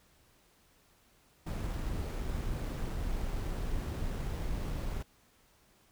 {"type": "noise with sample-and-hold", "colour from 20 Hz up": "brown", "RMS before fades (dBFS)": -35, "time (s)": [1.46, 5.03], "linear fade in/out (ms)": 10, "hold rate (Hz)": 8820, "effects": ["pink hiss -66 dBFS RMS until 5.91 s"]}